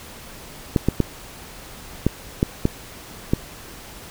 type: clicks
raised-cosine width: 3 ms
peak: -3 dBFS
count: 7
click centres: 0.762 / 0.886 / 1.003 / 2.066 / 2.429 / 2.654 / 3.335 s
effects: pink hiss -40 dBFS RMS until 4.1 s